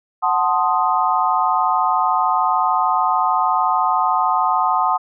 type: chord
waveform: sine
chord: F# diminished seventh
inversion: none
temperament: equal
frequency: 740 / 880 / 1046.5 / 1244.5 Hz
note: F#5 / A5 / C6 / Eb6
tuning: 0 / 0 / 0 / 0 cents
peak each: -20 dBFS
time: 0.22-4.98 s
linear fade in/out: 20 ms
effects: none